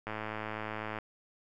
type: click train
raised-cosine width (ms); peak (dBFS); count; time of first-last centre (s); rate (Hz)
0.5; -22; 100; 0.07-0.987; 108
effects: none